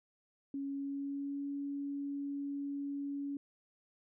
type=tone with pitch glide; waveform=sine; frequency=277.2 to 282 Hz; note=C#4 to C#4; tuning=0 to +30 cents; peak=-36 dBFS; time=0.54-3.37 s; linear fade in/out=2 ms; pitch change=+30 cents; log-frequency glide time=0.66-1.47 s; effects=none